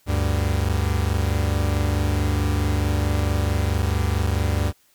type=tone pair together; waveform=45% pulse; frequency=73.42 / 98 Hz; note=D2 / G2; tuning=0 / 0 cents; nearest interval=perfect fourth; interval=500 cents; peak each=-22 dBFS; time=0.06-4.73 s; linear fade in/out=50 ms; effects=white hiss -60 dBFS RMS until 4.94 s